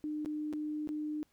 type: tone with dropouts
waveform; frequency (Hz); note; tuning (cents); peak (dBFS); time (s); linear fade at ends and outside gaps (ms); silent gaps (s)
sine; 302.7; D#4; -48; -34; 0.04-1.23; 0; 0.248-0.259 / 0.528-0.535 / 0.874-0.89
effects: pink hiss -73 dBFS RMS until 1.32 s